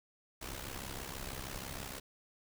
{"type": "noise with amplitude modulation", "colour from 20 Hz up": "pink", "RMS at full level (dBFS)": -40, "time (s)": [0.41, 2], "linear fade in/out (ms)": 10, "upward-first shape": "sine", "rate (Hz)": 66.3, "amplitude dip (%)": 75, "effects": []}